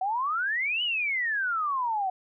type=exponential two-way sweep; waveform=sine; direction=up then down; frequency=733 to 3000 to 733 Hz; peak=-25 dBFS; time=0.01-2.1 s; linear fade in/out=5 ms; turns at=0.83 s; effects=none

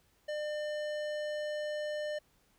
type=tone with tanh clipping; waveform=sine; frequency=600 Hz; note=D5; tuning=37 cents sharp; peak=-36 dBFS; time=0.28-2.19 s; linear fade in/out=10 ms; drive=17 dB; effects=pink hiss -70 dBFS RMS until 2.58 s

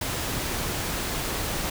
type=noise; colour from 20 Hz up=pink; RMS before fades=-29 dBFS; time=0.01-1.7 s; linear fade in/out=5 ms; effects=none

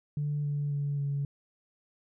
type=tone with pitch steps; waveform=sine; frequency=146.83 / 144.98 / 143.15 / 141.34 Hz; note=D3 / D3 / D3 / C#3; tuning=0 / -22 / -44 / +34 cents; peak=-27 dBFS; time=0.17-1.25 s; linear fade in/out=2 ms; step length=270 ms; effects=tanh soft clip ceiling -24 dBFS

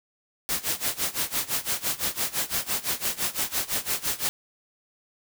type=noise with tremolo; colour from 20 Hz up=white; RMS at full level=-25 dBFS; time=0.49-4.29 s; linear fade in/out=0 ms; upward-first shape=sine; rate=5.9 Hz; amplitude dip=90%; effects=none

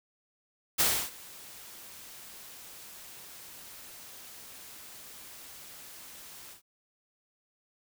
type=noise with ADSR envelope; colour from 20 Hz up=white; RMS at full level=-24 dBFS; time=0.78-6.62 s; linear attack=20 ms; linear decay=300 ms; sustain=-24 dB; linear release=110 ms; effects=none

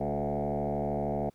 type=tone with frequency modulation; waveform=sine; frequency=429.6 Hz; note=A4; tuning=41 cents flat; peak=-27 dBFS; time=0-1.3 s; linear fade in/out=10 ms; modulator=73 Hz; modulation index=4.5; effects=tanh soft clip ceiling -23 dBFS + pink hiss -69 dBFS RMS until 1.34 s

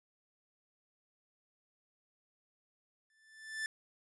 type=tone with exponential growth; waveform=45% pulse; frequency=1760 Hz; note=A6; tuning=in tune; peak=-33 dBFS; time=3.1-3.66 s; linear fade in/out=1 ms; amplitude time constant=120 ms; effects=resampled to 24000 Hz

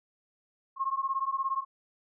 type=beating tone pair; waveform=sine; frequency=1070 / 1087 Hz; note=C6 / C#6; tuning=+38 / -34 cents; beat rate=17 Hz; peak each=-31 dBFS; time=0.76-1.65 s; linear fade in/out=50 ms; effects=none

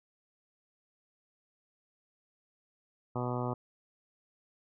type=harmonic tone; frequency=123.4 Hz; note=B2; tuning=1 cent flat; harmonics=1 / 2 / 3 / 4 / 5 / 6 / 7 / 8 / 9 / 10; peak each=-35 / -38 / -40 / -41 / -42 / -43 / -43 / -44 / -45 / -45 dBFS; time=3.15-3.54 s; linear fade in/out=10 ms; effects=none

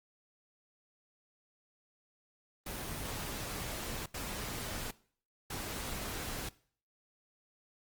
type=noise bursts at uneven times; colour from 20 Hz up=pink; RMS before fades=-40 dBFS; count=3; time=2.66-4.06 / 4.14-4.91 / 5.5-6.49 s; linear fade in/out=5 ms; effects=noise-tail reverb RT60 0.5 s tail -20 dB re dry + Opus 24 kbps

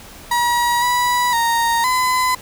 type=tone with pitch steps; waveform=35% pulse; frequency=958 / 980 / 929 / 1012 Hz; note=A#5 / B5 / A#5 / B5; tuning=+47 / -14 / -6 / +42 cents; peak=-13 dBFS; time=0.31-2.35 s; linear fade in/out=5 ms; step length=510 ms; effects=pink hiss -39 dBFS RMS until 2.41 s

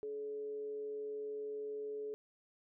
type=tone with frequency modulation; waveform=sine; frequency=426.6 Hz; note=G#4; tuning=46 cents sharp; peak=-39 dBFS; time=0.03-2.14 s; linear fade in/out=0 ms; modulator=140 Hz; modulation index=0.2; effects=none

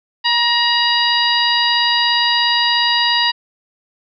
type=harmonic tone with a mistuned harmonic; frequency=957 Hz; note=A#5; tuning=45 cents sharp; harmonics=1 / 2 / 3 / 4 / 5; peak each=-19 / -19 / -19 / -19 / -19 dBFS; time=0.24-3.32 s; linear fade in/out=20 ms; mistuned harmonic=2; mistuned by=-36 cents; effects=none

